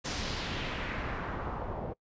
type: noise with low-pass filter sweep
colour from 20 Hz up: pink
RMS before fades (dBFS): -36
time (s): 0.04-1.94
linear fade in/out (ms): 20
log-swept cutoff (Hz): 6300 to 650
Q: 1.6
effects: noise-tail reverb RT60 0.1 s tail -24 dB re dry + resampled to 16000 Hz